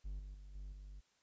triangle tone with level steps, 49 Hz, G1, in tune, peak -39 / -44 / -49 / -43 / -47 dBFS, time 0.04-1.01 s, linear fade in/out 20 ms, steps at 0.19 / 0.34 / 0.55 / 0.72 s, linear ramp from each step 2 ms, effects white hiss -75 dBFS RMS until 1.22 s + resampled to 16000 Hz

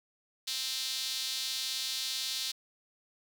sawtooth tone with high-pass filter, 261.6 Hz, C4, in tune, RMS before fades -35 dBFS, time 0.47-2.52 s, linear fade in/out 10 ms, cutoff 4000 Hz, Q 2.8, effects none

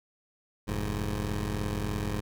15% pulse tone pair together, 43.43 / 103.83 Hz, F1 / G#2, -9 / 0 cents, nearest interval octave + minor third, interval 1509 cents, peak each -26 dBFS, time 0.67-2.21 s, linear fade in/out 20 ms, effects none

